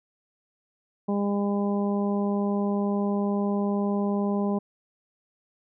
harmonic tone, 202.2 Hz, G#3, 46 cents flat, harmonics 1 / 2 / 3 / 4 / 5, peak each -24 / -30 / -34 / -36 / -38 dBFS, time 1.08-4.59 s, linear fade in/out 10 ms, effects none

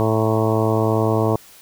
harmonic tone with a mistuned harmonic, 110 Hz, A2, in tune, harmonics 1 / 2 / 3 / 4 / 5 / 6 / 7 / 8 / 9 / 10, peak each -20 / -25 / -23 / -22 / -26 / -25 / -30 / -29 / -31 / -30 dBFS, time 0-1.36 s, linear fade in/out 0 ms, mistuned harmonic 8, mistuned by +53 cents, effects white hiss -46 dBFS RMS until 1.61 s

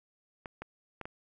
clicks, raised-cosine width 0.5 ms, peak -25 dBFS, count 4, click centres 0.458 / 0.62 / 1.013 / 1.055 s, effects none

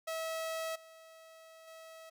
sawtooth tone with level steps, 647 Hz, E5, 32 cents flat, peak -32 / -50 / -46 dBFS, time 0.07-2.1 s, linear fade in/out 10 ms, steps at 0.75 / 1.67 s, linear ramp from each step 10 ms, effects none

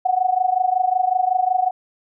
sine tone with amplitude modulation, 740 Hz, F#5, in tune, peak -12 dBFS, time 0.05-1.71 s, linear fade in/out 10 ms, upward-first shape sine, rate 25.4 Hz, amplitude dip 85%, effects none

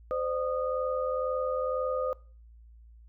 sine tone cluster, 516 / 598 / 1232 Hz, C5 / D5 / D#6, -24 / +31 / -17 cents, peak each -29 / -35 / -35 dBFS, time 0.11-2.13 s, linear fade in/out 0 ms, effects noise-tail reverb RT60 0.4 s tail -22 dB re dry + added 57 Hz sine -50 dBFS peak until 3.08 s

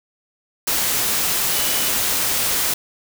sine tone in noise, 2960 Hz, F#7, in tune, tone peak -30 dBFS, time 1.52-1.89 s, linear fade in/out 5 ms, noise white, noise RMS -20 dBFS, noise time 0.67-2.74 s, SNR -13 dB, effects none

